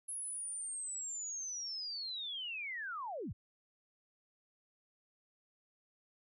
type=linear sweep; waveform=sine; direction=down; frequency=10690 to 53 Hz; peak=-39 dBFS; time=0.08-3.33 s; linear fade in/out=10 ms; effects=none